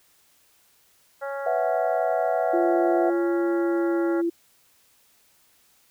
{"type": "harmonic tone", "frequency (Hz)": 277.2, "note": "C#4", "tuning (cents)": 0, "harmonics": [2, 3, 4, 5, 6, 7], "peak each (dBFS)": [-30, -36, -43, -36, -44, -46], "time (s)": [1.21, 4.22], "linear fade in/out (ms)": 20}
{"type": "chord", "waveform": "sine", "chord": "B suspended fourth", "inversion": "none", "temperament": "equal", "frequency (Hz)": [493.9, 659.3, 740], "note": ["B4", "E5", "F#5"], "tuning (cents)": [0, 0, 0], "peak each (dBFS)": [-29, -24, -26], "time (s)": [1.46, 3.1], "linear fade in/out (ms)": 5}
{"type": "tone with pitch glide", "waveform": "sine", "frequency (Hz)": [344.7, 338.4], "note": ["F4", "E4"], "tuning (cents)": [-23, 45], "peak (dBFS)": -21, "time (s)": [2.53, 4.3], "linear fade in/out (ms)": 10, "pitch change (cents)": -32, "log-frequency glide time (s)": [3.17, 4.14]}
{"effects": ["white hiss -61 dBFS RMS until 5.9 s"]}